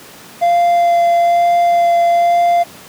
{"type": "tone with vibrato", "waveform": "triangle", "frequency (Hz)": 691, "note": "F5", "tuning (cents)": -19, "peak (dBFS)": -7, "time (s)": [0.41, 2.64], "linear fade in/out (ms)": 20, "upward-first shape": "sine", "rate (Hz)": 1.1, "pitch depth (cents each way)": 9, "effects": ["pink hiss -37 dBFS RMS until 2.88 s", "high-pass 150 Hz 12 dB/octave"]}